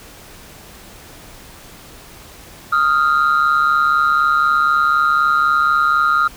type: tone pair together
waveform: sine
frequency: 1244.5 / 1388.5 Hz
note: D#6 / F6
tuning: 0 / -10 cents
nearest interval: major second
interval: 190 cents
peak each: -13 dBFS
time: 2.72-6.28 s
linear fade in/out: 10 ms
effects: tanh soft clip ceiling -8 dBFS + pink hiss -40 dBFS RMS until 6.36 s